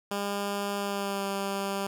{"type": "tone with pitch glide", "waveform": "10% pulse", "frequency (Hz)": [201.5, 197.35], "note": ["G3", "G3"], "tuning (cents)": [48, 12], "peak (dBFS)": -21, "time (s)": [0.11, 1.87], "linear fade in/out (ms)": 5, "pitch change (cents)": -36, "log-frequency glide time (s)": [0.77, 1.25], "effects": []}